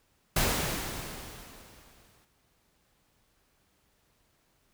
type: noise with exponential decay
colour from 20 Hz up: pink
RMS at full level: -25 dBFS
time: 0.36-2.25 s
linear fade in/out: 5 ms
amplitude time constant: 410 ms
effects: pink hiss -70 dBFS RMS until 4.73 s